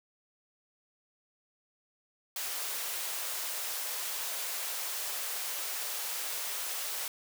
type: high-pass noise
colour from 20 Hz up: white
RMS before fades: -36 dBFS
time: 2.36-7.08 s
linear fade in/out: 2 ms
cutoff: 460 Hz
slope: 24 dB/octave
effects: none